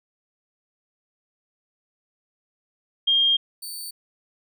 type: tone pair in turn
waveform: sine / 15% pulse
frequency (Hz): 3217 / 4542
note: G7 / C#8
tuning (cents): +44 / +41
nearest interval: tritone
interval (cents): 597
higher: second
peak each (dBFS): -16 / -26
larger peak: first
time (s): 3.07-3.37 / 3.62-3.91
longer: first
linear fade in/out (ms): 10
effects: none